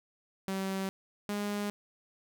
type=tone pair in turn; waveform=sawtooth; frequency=192.3 / 205.4 Hz; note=G3 / G#3; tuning=-33 / -19 cents; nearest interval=minor second; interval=114 cents; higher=second; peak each=-28 dBFS; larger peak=neither; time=0.48-0.89 / 1.29-1.7 s; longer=neither; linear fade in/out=0 ms; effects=none